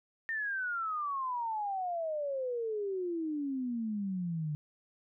sine exponential sweep, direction down, 1835 to 146.83 Hz, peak -32 dBFS, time 0.29-4.55 s, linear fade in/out 0 ms, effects none

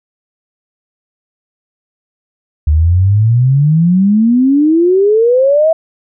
sine exponential sweep, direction up, 73 to 659.3 Hz, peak -6 dBFS, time 2.67-5.73 s, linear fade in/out 5 ms, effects none

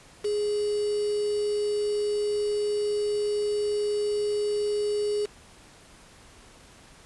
sine tone with quantisation, 415.3 Hz, G#4, in tune, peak -24 dBFS, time 0.24-5.26 s, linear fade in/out 10 ms, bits 6, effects pink hiss -52 dBFS RMS until 7.05 s + resampled to 24000 Hz

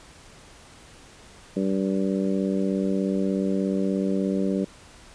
harmonic tone, 96.7 Hz, G2, 23 cents flat, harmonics 2 / 3 / 4 / 5 / 6, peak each -24 / -28 / -30 / -32 / -34 dBFS, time 1.56-4.65 s, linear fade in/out 10 ms, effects pink hiss -49 dBFS RMS until 5.14 s + resampled to 22050 Hz

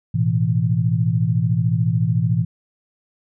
sine chord, A suspended second, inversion none, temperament just, 110 / 123.75 / 165 Hz, A2 / B2 / E3, 0 / +4 / +2 cents, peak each -20 dBFS, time 0.14-2.45 s, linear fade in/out 10 ms, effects none

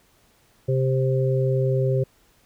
harmonic tone, 131.4 Hz, C3, 8 cents sharp, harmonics 1 / 3 / 4, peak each -20 / -25 / -26 dBFS, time 0.68-2.04 s, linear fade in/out 10 ms, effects pink hiss -60 dBFS RMS until 2.45 s

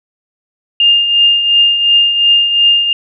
sine tone with tremolo, 2814 Hz, F7, 12 cents sharp, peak -4 dBFS, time 0.8-2.93 s, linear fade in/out 2 ms, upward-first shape triangle, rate 2.8 Hz, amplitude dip 60%, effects none

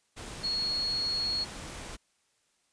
sine tone in noise, 4325 Hz, C#8, 43 cents flat, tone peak -28 dBFS, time 0.43-1.45 s, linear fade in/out 20 ms, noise pink, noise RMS -42 dBFS, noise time 0.16-1.97 s, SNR +11 dB, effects white hiss -72 dBFS RMS until 2.72 s + resampled to 22050 Hz

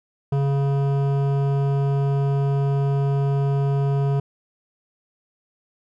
triangle tone with hard clipping, 139.2 Hz, C#3, 8 cents sharp, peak -20 dBFS, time 0.32-4.2 s, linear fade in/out 5 ms, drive 17 dB, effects none

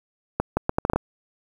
accelerating click train, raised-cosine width 1 ms, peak -6 dBFS, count 8, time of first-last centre 0.4-0.96 s, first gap 170 ms, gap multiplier 0.73, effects 7-bit

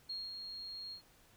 sine tone with ADSR envelope, 4262 Hz, C8, 31 cents sharp, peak -38 dBFS, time 0.09-1.02 s, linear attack 10 ms, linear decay 210 ms, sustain -5 dB, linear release 95 ms, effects pink hiss -65 dBFS RMS until 1.36 s

